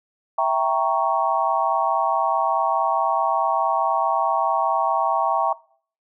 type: chord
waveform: sine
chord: E diminished seventh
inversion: none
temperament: equal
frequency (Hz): 659.3 / 784 / 932.3 / 1108.7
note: E5 / G5 / Bb5 / Db6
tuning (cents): 0 / 0 / 0 / 0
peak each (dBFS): -23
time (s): 0.38-5.53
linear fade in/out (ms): 5
effects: noise-tail reverb RT60 0.5 s tail -21 dB re dry